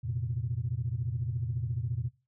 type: chord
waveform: sine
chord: F suspended fourth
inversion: none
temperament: equal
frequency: 87.31 / 116.54 / 130.81 Hz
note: F2 / Bb2 / C3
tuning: 0 / 0 / 0 cents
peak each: -37 / -32 / -34 dBFS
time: 0.03-2.09 s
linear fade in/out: 20 ms
effects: noise-tail reverb RT60 0.3 s tail -20 dB re dry + tanh soft clip ceiling -21 dBFS